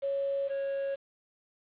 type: tone pair in turn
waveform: sine / triangle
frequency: 554 / 550.5 Hz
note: C#5 / C#5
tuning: -1 / -12 cents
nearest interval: unison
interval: 11 cents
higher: first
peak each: -28 dBFS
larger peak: neither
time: 0.02-0.49 / 0.49-0.96 s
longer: neither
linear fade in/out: 20 ms
effects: resampled to 8000 Hz + 9-bit